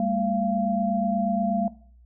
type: tone cluster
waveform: sine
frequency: 200 / 228.3 / 687 Hz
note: G3 / A#3 / F5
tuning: +35 / -36 / -29 cents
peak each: -26 dBFS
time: 0-1.68 s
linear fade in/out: 2 ms
effects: noise-tail reverb RT60 0.5 s tail -17 dB re dry + added 60 Hz sine -50 dBFS peak until 2.05 s